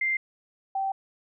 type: tone pair in turn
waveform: sine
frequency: 2093 / 776.3 Hz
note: C7 / G5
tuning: 0 / -17 cents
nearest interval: octave + perfect fourth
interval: 1717 cents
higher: first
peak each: -23 / -25 dBFS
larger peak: first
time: 0.01-0.17 / 0.75-0.92 s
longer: second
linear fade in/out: 5 ms
effects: none